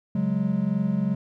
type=chord; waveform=triangle; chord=C# suspended fourth; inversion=none; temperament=equal; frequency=138.59 / 185 / 207.7 Hz; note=C#3 / F#3 / G#3; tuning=0 / 0 / 0 cents; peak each=-28 / -23 / -23 dBFS; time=0.15-1.15 s; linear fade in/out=5 ms; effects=none